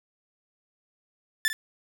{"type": "tone with echo", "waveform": "sawtooth", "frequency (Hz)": 1760, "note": "A6", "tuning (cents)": 0, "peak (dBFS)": -17, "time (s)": [1.45, 1.48], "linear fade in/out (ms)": 0, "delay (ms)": 50, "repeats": 1, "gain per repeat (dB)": -11, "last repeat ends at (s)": 1.53, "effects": []}